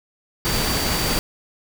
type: tone in noise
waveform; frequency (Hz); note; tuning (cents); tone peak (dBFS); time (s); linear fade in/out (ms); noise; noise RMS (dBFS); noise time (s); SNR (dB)
sine; 4629; D8; -26; -28; 0.45-1.19; 0; pink; -22; 0.45-1.19; -9
effects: none